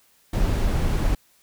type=noise; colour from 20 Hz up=brown; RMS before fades=-21 dBFS; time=0.33-1.15 s; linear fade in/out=5 ms; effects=white hiss -60 dBFS RMS until 1.42 s